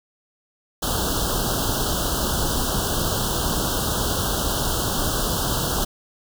pink band-stop noise, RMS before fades -23 dBFS, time 0.82-5.85 s, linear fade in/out 10 ms, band 1600 to 2900 Hz, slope 96 dB/octave, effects none

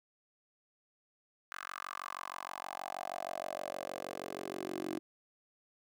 10% pulse tone with high-pass filter sweep, 46.35 Hz, F#1, 4 cents sharp, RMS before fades -42 dBFS, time 1.52-4.99 s, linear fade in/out 0 ms, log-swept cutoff 1400 to 330 Hz, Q 4.6, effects none

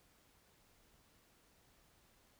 silence, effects pink hiss -70 dBFS RMS until 2.39 s

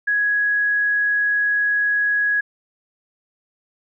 sine tone, 1668 Hz, G#6, 7 cents sharp, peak -16 dBFS, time 0.07-2.41 s, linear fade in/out 10 ms, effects none

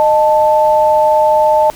sine tone pair together, 614.6 / 880 Hz, D#5 / A5, -21 / 0 cents, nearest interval tritone, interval 621 cents, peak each -10 dBFS, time 0-1.7 s, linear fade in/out 0 ms, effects pink hiss -36 dBFS RMS until 1.75 s

